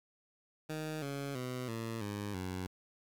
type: tone with pitch steps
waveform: 15% pulse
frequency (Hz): 155.4 / 140.05 / 126.22 / 113.76 / 102.53 / 92.4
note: D#3 / C#3 / B2 / A#2 / G#2 / F#2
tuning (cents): -2 / +18 / +38 / -42 / -22 / -2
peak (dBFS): -31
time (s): 0.69-2.67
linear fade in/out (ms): 10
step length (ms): 330
effects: 10-bit